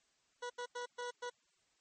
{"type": "tone bursts at uneven times", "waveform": "20% pulse", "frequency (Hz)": 487.8, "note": "B4", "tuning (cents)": -21, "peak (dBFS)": -35, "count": 5, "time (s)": [[0.42, 0.5], [0.58, 0.66], [0.75, 0.86], [0.98, 1.11], [1.22, 1.3]], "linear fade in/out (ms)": 10, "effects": ["white hiss -75 dBFS RMS until 1.8 s", "MP3 32 kbps"]}